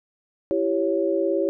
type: chord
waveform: sine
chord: C# diminished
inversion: first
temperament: equal with one note detuned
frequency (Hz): 333.8 / 392 / 554.4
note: E4 / G4 / C#5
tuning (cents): +22 / 0 / 0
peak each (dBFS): -24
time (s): 0.51-1.49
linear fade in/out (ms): 0
effects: none